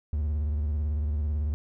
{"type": "tone with vibrato", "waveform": "triangle", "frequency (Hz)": 74.5, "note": "D2", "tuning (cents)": 25, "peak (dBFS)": -23, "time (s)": [0.13, 1.54], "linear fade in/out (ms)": 0, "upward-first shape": "square", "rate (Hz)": 18, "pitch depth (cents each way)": 82, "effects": []}